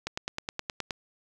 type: click train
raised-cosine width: 0.2 ms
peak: -14 dBFS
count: 9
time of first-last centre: 0.07-0.908 s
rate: 9.55 Hz
effects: none